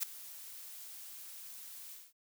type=noise with ADSR envelope; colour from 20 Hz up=blue; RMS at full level=-31 dBFS; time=0-2.13 s; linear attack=31 ms; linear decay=4 ms; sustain=-18 dB; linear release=210 ms; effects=none